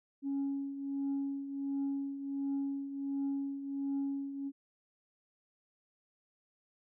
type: tone with tremolo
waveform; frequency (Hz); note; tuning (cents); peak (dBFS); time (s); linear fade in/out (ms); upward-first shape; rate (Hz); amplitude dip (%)
sine; 277.2; C#4; 0; -29; 0.22-4.52; 50; triangle; 1.4; 70
effects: tanh soft clip ceiling -29 dBFS